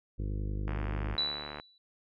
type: harmonic tone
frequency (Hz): 50.7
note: G#1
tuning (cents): -41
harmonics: 1 / 2 / 3 / 4 / 5 / 6 / 7 / 8 / 9 / 10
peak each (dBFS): -33 / -37 / -45 / -45 / -54 / -47 / -50 / -56 / -55 / -57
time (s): 0.18-1.16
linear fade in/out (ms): 20
type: click train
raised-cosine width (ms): 0.5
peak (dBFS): -25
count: 69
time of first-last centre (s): 0.68-1.599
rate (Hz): 74
type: tone with exponential decay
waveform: sine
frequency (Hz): 3951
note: B7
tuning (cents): 0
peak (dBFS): -25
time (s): 1.18-1.78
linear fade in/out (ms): 2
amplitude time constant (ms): 130
effects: none